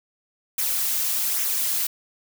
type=noise with flanger; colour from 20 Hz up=blue; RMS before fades=-24 dBFS; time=0.58-1.87 s; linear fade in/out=5 ms; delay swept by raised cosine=0.22 to 3.62 ms; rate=1.2 Hz; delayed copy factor=-0.5; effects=none